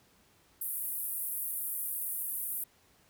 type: band-pass noise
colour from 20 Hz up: white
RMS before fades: -36 dBFS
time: 0.61-2.64 s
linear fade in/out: 5 ms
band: 9900 to 16000 Hz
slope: 48 dB/octave
effects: pink hiss -65 dBFS RMS until 3.09 s + high-pass 60 Hz 12 dB/octave